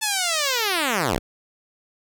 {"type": "linear sweep", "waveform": "5% pulse", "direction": "down", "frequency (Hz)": [880, 41.2], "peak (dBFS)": -9, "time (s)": [0.01, 1.19], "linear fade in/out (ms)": 20, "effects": []}